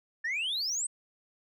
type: exponential sweep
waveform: sine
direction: up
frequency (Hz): 1740 to 8510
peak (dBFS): -27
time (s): 0.24-0.87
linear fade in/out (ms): 10
effects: tanh soft clip ceiling -28 dBFS